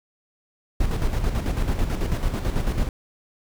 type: noise with tremolo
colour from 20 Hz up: brown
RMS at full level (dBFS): -21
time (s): 0.8-2.89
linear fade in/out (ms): 5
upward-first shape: square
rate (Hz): 9.1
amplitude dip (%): 50
effects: none